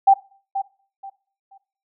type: tone with echo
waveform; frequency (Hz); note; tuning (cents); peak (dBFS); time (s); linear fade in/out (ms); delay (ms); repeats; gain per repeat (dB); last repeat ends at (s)
sine; 784; G5; 0; -8; 0.07-0.14; 10; 480; 3; -12; 1.58
effects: noise-tail reverb RT60 0.4 s tail -17 dB re dry